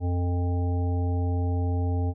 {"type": "harmonic tone", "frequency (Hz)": 88.3, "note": "F2", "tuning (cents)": 20, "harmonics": [1, 3, 5, 7, 9], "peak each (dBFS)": [-23, -33, -37, -43, -39], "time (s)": [0, 2.14], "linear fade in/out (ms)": 50, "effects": []}